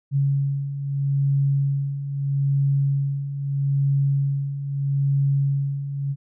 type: beating tone pair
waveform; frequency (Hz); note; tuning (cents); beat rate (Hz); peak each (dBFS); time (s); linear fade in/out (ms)
sine; 138.59 / 139.37; C#3 / C#3; 0 / +10; 0.78; -26 / -20; 0.11-6.16; 50
effects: none